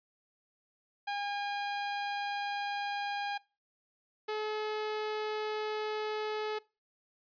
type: tone pair in turn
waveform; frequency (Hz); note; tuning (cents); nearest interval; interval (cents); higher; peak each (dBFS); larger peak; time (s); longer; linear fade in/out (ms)
sawtooth; 812 / 428.2; G#5 / A4; -39 / -47; major seventh; 1108; first; -29 / -29; neither; 1.07-3.38 / 4.28-6.59; neither; 10
effects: noise-tail reverb RT60 0.3 s tail -23 dB re dry + resampled to 11025 Hz